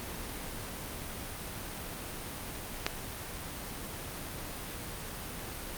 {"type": "click", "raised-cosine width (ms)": 0.2, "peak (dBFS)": -10, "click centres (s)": 2.865, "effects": ["pink hiss -40 dBFS RMS until 5.77 s", "Opus 32 kbps"]}